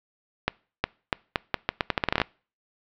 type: accelerating click train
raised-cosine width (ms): 0.3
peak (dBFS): -5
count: 16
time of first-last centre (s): 0.48-2.217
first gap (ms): 360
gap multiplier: 0.8
effects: noise-tail reverb RT60 0.4 s tail -25 dB re dry + low-pass 4000 Hz 12 dB/octave